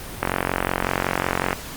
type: click train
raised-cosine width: 0.5 ms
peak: -4 dBFS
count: 60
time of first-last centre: 0.23-1.53 s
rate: 45.4 Hz
effects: pink hiss -35 dBFS RMS until 1.76 s + Opus 32 kbps